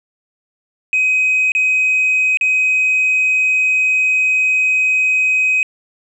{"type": "tone with dropouts", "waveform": "sine", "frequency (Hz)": 2522, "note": "D#7", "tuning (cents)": 23, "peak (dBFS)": -10, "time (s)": [0.93, 5.63], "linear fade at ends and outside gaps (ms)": 1, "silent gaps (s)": [[1.519, 1.55], [2.372, 2.411]], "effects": ["tanh soft clip ceiling -9 dBFS"]}